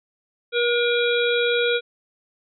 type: harmonic tone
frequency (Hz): 478.3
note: A#4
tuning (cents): +44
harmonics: 1 / 3 / 5 / 7 / 8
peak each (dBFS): -20 / -25 / -27 / -28 / -29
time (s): 0.52-1.81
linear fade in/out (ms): 50
effects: none